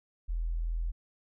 sine tone, 41.5 Hz, E1, 12 cents sharp, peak -29 dBFS, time 0.28-0.92 s, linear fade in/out 20 ms, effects none

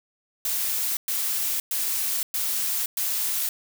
blue noise bursts, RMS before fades -26 dBFS, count 5, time 0.45-3.49 s, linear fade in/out 2 ms, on 520 ms, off 110 ms, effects none

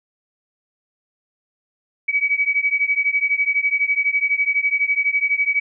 sine beating tone pair, 2269 / 2281 Hz, C#7 / C#7, +40 / +49 cents, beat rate 12 Hz, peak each -19 / -20 dBFS, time 2.08-5.6 s, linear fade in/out 10 ms, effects none

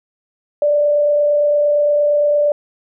sine tone with frequency modulation, 587.3 Hz, D5, in tune, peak -11 dBFS, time 0.62-2.52 s, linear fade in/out 2 ms, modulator 28.7 Hz, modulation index 0.26, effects none

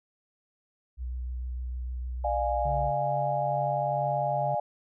sine tone with vibrato, 62.1 Hz, B1, 10 cents sharp, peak -31 dBFS, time 0.97-2.92 s, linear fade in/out 50 ms, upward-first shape triangle, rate 6.6 Hz, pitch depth 18 cents each way
sine chord, D diminished, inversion none, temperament equal with one note detuned, 597.9 / 698.5 / 830.6 Hz, D5 / F5 / Ab5, +31 / 0 / 0 cents, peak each -30 dBFS, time 2.24-4.6 s, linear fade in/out 5 ms
triangle tone with tremolo, 140 Hz, C#3, 18 cents sharp, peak -30 dBFS, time 2.65-4.55 s, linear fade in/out 5 ms, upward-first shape triangle, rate 2.3 Hz, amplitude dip 25%
effects none

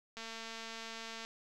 click train, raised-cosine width 0.2 ms, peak -28 dBFS, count 245, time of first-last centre 0.17-1.25 s, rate 226 Hz, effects none

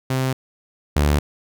sawtooth tone pair in turn, 130.81 / 73.41 Hz, C3 / D2, 0 / 0 cents, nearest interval minor seventh, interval 1000 cents, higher first, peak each -15 / -11 dBFS, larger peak second, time 0.1-0.33 / 0.96-1.19 s, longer neither, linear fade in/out 5 ms, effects none

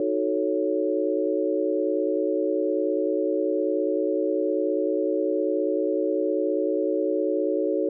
sine chord, D# half-diminished seventh, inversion none, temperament equal, 311.1 / 370 / 440 / 554.4 Hz, D#4 / F#4 / A4 / C#5, 0 / 0 / 0 / 0 cents, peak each -27 dBFS, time 0-7.89 s, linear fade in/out 2 ms, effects none

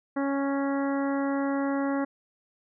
harmonic tone, 277.2 Hz, C#4, in tune, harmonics 1 / 2 / 3 / 4 / 5 / 6 / 7, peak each -26 / -32 / -36 / -38 / -40 / -42 / -43 dBFS, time 0.16-2.05 s, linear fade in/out 10 ms, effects none

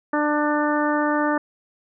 harmonic tone, 297.4 Hz, D4, 22 cents sharp, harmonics 1 / 2 / 3 / 4 / 5 / 6, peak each -22 / -25 / -26 / -27 / -29 / -30 dBFS, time 0.13-1.38 s, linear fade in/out 5 ms, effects none

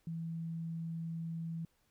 sine tone, 164.81 Hz, E3, in tune, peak -37 dBFS, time 0.07-1.65 s, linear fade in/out 2 ms, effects pink hiss -75 dBFS RMS until 1.9 s

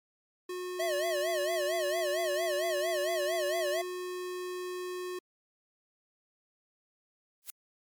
square tone, 362.5 Hz, F#4, 35 cents flat, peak -36 dBFS, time 0.49-5.19 s, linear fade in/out 5 ms
square tone with vibrato, 622.3 Hz, D#5, in tune, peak -30 dBFS, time 0.79-3.82 s, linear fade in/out 10 ms, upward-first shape sine, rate 4.4 Hz, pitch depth 150 cents each way
blue noise with exponential growth, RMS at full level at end -36 dBFS, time 7.42-7.5 s, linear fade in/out 0 ms, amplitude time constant 16 ms
effects MP3 96 kbps

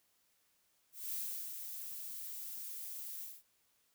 violet noise with ADSR envelope, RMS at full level -39 dBFS, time 0.92-3.43 s, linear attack 210 ms, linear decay 370 ms, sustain -6 dB, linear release 210 ms, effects white hiss -75 dBFS RMS until 3.94 s

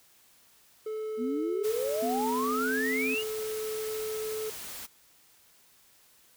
triangle tone, 433.9 Hz, A4, 24 cents flat, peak -30 dBFS, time 0.86-4.5 s, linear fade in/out 5 ms
sine exponential sweep, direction up, 230.6 to 2960 Hz, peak -29 dBFS, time 1.17-3.24 s, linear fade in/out 50 ms
white noise, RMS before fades -41 dBFS, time 1.63-4.87 s, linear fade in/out 20 ms
sine tone with pitch glide, 251.8 to 261.7 Hz, B3 to C4, +34 to 0 cents, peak -31 dBFS, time 2.02-3.15 s, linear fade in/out 10 ms, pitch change +66 cents, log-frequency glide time 2.37-2.74 s
effects white hiss -61 dBFS RMS until 6.36 s

